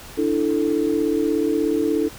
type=chord; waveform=sine; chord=D suspended second; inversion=none; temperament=just; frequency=293.7 / 330.4 / 440.5 Hz; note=D4 / E4 / A4; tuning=0 / +4 / +2 cents; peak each=-22 dBFS; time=0.17-2.09 s; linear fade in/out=20 ms; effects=pink hiss -40 dBFS RMS until 2.18 s